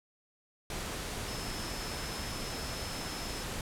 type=tone in noise; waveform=sine; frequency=5220 Hz; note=E8; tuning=18 cents flat; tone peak=-45 dBFS; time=1.28-3.43 s; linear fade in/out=2 ms; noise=pink; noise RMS=-38 dBFS; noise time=0.7-3.61 s; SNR=-10 dB; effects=low-pass 11000 Hz 12 dB/octave